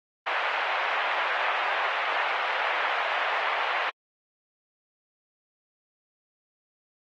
pink band-pass noise, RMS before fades -28 dBFS, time 0.26-3.9 s, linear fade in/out 10 ms, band 710 to 2600 Hz, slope 24 dB/octave, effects AAC 32 kbps

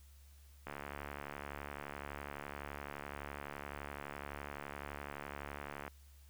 click train, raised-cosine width 0.5 ms, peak -28 dBFS, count 375, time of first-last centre 0.67-5.879 s, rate 71.8 Hz, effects added 70 Hz sine -57 dBFS peak until 6.29 s + white hiss -68 dBFS RMS until 6.29 s

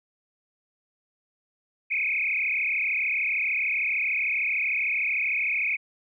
sine tone with frequency modulation, 2349 Hz, D7, in tune, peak -23 dBFS, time 1.9-5.77 s, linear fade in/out 20 ms, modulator 33.3 Hz, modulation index 5.8, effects none

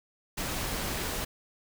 pink noise, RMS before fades -33 dBFS, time 0.37-1.25 s, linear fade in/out 10 ms, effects none

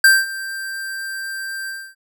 square tone with ADSR envelope, 1574 Hz, G6, 7 cents sharp, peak -7 dBFS, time 0.04-1.95 s, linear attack 4 ms, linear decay 210 ms, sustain -19 dB, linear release 270 ms, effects none

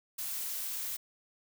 blue noise, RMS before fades -37 dBFS, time 0.18-0.97 s, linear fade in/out 10 ms, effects none

